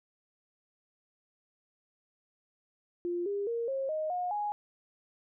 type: tone with pitch steps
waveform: sine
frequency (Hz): 349.2 / 403.4 / 466.1 / 538.5 / 622.2 / 718.9 / 830.5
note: F4 / G4 / A#4 / C5 / D#5 / F5 / G#5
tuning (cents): 0 / +50 / 0 / +50 / 0 / +50 / 0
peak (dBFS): -30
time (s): 3.05-4.52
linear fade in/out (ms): 0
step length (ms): 210
effects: none